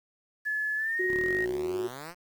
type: tone with pitch glide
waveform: sine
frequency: 1716 to 1871.3 Hz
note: A6 to A#6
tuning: -44 to +6 cents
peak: -27 dBFS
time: 0.45-1.46 s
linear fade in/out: 20 ms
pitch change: +150 cents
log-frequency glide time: 0.76-1.01 s
type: tone with tremolo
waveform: sine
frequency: 366.7 Hz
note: F#4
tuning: 15 cents flat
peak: -27 dBFS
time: 0.99-1.88 s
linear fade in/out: 10 ms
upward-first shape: square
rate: 20 Hz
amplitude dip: 25%
type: exponential sweep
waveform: 5% pulse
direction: up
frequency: 31.23 to 183.7 Hz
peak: -28 dBFS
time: 1.07-2.15 s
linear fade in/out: 50 ms
effects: 9-bit